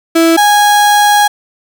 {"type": "tone pair in turn", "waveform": "35% pulse", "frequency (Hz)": [329.6, 826.9], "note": ["E4", "G#5"], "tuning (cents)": [0, -8], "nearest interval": "octave + major third", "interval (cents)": 1592, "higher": "second", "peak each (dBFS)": -4, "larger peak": "neither", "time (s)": [[0.15, 0.37], [0.37, 1.28]], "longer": "second", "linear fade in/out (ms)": 10, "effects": []}